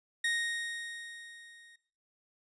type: tone with level ramp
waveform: 30% pulse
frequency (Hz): 1864.7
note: A#6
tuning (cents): 0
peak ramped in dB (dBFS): -25 to -53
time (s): 0.24-1.76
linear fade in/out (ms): 5
effects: noise-tail reverb RT60 0.5 s tail -17 dB re dry + resampled to 22050 Hz